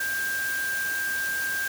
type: tone in noise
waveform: sine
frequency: 1589 Hz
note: G6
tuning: 23 cents sharp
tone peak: -26 dBFS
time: 0-1.68 s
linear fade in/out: 5 ms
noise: white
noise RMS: -35 dBFS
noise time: 0-1.68 s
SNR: +6 dB
effects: none